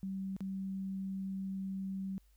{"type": "tone with dropouts", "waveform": "sine", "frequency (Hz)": 192.3, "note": "G3", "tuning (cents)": -33, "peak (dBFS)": -36, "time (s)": [0.03, 2.18], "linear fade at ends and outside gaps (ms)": 0, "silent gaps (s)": [0.365, 0.406], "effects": ["added 50 Hz sine -63 dBFS peak until 2.36 s", "white hiss -75 dBFS RMS until 2.36 s"]}